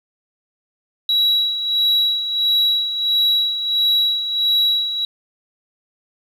sine tone with tremolo, 3890 Hz, B7, 27 cents flat, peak -10 dBFS, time 1.09-5.05 s, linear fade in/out 2 ms, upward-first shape sine, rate 1.5 Hz, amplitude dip 70%, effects tanh soft clip ceiling -12 dBFS + 8-bit

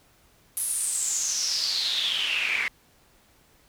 pink noise with band-pass filter sweep, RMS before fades -27 dBFS, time 0.57-2.68 s, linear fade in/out 0 ms, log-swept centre 11000 to 2100 Hz, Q 8, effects pink hiss -60 dBFS RMS until 3.68 s

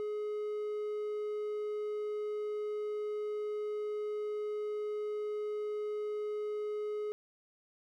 triangle tone, 421.1 Hz, G#4, 24 cents sharp, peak -32 dBFS, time 0-7.12 s, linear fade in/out 0 ms, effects none

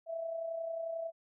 sine tone with amplitude modulation, 660 Hz, E5, 2 cents sharp, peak -33 dBFS, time 0.06-1.12 s, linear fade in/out 50 ms, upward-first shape sine, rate 31.2 Hz, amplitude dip 50%, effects none

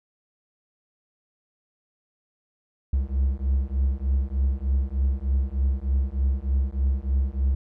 triangle beating tone pair, 65.41 / 68.71 Hz, C2 / C#2, 0 / -15 cents, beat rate 3.3 Hz, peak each -22 dBFS, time 2.93-7.55 s, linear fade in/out 5 ms, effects none

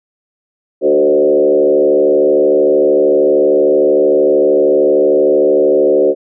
sine tone with frequency modulation, 451 Hz, A4, 43 cents sharp, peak -7 dBFS, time 0.81-6.15 s, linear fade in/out 50 ms, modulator 73.1 Hz, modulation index 1.7, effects none

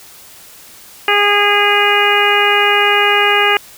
harmonic tone, 410 Hz, G#4, 22 cents flat, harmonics 1 / 2 / 3 / 4 / 5 / 6 / 7, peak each -17 / -17 / -17 / -17 / -17 / -17 / -17 dBFS, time 1.08-3.57 s, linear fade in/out 2 ms, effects white hiss -39 dBFS RMS until 3.77 s

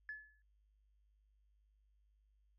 sine tone with exponential decay, 1718 Hz, A6, 42 cents flat, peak -40 dBFS, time 0.09-0.42 s, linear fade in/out 1 ms, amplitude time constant 71 ms, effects tanh soft clip ceiling -36 dBFS + added 51 Hz sine -70 dBFS peak until 2.58 s

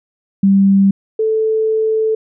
sine tone pair in turn, 196 / 439.2 Hz, G3 / A4, 0 / -3 cents, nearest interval octave + major second, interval 1397 cents, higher second, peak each -7 / -12 dBFS, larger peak first, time 0.43-0.91 / 1.19-2.15 s, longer second, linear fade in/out 5 ms, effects none

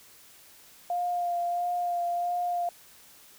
sine tone with vibrato, 702 Hz, F5, 9 cents sharp, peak -26 dBFS, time 0.9-2.69 s, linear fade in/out 2 ms, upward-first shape sine, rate 1.5 Hz, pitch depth 17 cents each way, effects white hiss -54 dBFS RMS until 3.38 s

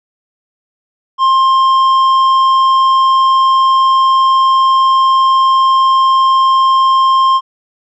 triangle tone with tanh clipping, 1059 Hz, C6, 21 cents sharp, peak -8 dBFS, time 1.18-7.41 s, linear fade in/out 50 ms, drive 11 dB, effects none

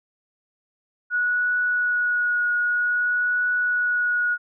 sine tone with vibrato, 1460 Hz, F#6, 24 cents flat, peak -19 dBFS, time 1.1-4.38 s, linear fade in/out 50 ms, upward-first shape triangle, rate 0.52 Hz, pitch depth 15 cents each way, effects none

